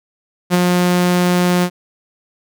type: tone with ADSR envelope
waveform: sawtooth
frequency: 178.3 Hz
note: F3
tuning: 36 cents sharp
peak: -5 dBFS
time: 0.5-1.7 s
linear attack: 42 ms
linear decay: 19 ms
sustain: -3 dB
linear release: 67 ms
effects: none